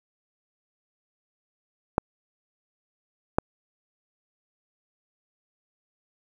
clicks, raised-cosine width 1 ms, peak -5 dBFS, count 2, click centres 1.981 / 3.385 s, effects 7-bit

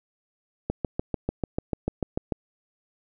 click train, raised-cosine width 2 ms, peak -12 dBFS, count 12, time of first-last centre 0.7-2.322 s, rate 6.78 Hz, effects none

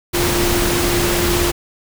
sine tone in noise, 349.2 Hz, F4, in tune, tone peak -19 dBFS, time 0.13-1.52 s, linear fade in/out 20 ms, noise pink, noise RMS -18 dBFS, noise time 0.13-1.52 s, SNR -4 dB, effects none

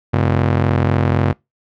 sawtooth ring-modulated tone, 116.54 Hz, A#2, in tune, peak -6 dBFS, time 0.13-1.33 s, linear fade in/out 10 ms, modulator 21.9 Hz, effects noise-tail reverb RT60 0.2 s tail -24 dB re dry + low-pass 2000 Hz 12 dB/octave

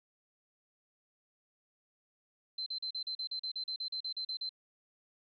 sine tone bursts, 4088 Hz, C8, 41 cents flat, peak -35 dBFS, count 16, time 2.58-4.493 s, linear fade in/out 5 ms, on 83 ms, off 39 ms, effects none

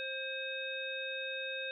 harmonic tone with a mistuned harmonic, 530 Hz, C5, 22 cents sharp, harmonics 1 / 3 / 5 / 7, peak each -42 / -42 / -41 / -43 dBFS, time 0-1.71 s, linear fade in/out 0 ms, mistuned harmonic 5, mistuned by -61 cents, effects none

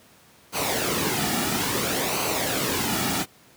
pink noise with flanger, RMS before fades -25 dBFS, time 0.52-3.26 s, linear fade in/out 50 ms, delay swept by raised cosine 0.56 to 1.96 ms, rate 0.59 Hz, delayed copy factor -0.55, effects pink hiss -54 dBFS RMS until 3.56 s + high-pass 100 Hz 12 dB/octave

